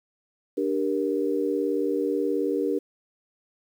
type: chord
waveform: sine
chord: G minor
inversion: second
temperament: just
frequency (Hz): 294 / 392 / 470.4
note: D4 / G4 / Bb4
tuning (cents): +2 / 0 / +16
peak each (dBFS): -27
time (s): 0.57-2.79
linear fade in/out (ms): 10
effects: 9-bit